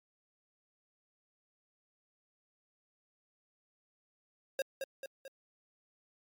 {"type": "tone with echo", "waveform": "square", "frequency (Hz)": 540, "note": "C#5", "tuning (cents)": -45, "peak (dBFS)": -31, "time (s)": [4.59, 4.62], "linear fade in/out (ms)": 2, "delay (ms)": 220, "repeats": 3, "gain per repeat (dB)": -5, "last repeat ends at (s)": 5.28, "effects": ["MP3 96 kbps"]}